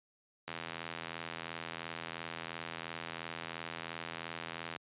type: click train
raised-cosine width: 0.3 ms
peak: -23 dBFS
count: 356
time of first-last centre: 0.48-4.762 s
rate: 82.9 Hz
effects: high-pass 100 Hz 12 dB/octave + resampled to 8000 Hz